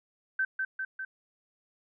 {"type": "tone with echo", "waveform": "sine", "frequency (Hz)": 1545, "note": "G6", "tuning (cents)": -26, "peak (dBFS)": -25, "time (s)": [0.39, 0.45], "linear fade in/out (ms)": 5, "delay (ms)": 200, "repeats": 3, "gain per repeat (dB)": -3, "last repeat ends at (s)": 1.05, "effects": []}